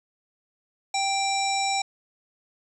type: harmonic tone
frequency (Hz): 784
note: G5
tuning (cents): 0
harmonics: 1 / 3 / 5 / 7 / 9 / 10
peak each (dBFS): -25 / -30 / -32 / -33 / -35 / -35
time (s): 0.94-1.82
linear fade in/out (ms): 5
effects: 10-bit